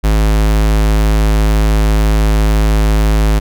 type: tone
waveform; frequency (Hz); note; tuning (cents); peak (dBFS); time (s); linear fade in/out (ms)
square; 53; G#1; +36; -9; 0.03-3.4; 20
effects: none